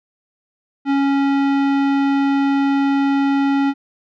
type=tone with tanh clipping; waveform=sine; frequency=277.2 Hz; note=C#4; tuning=in tune; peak=-16 dBFS; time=0.85-3.74 s; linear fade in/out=50 ms; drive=18 dB; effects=none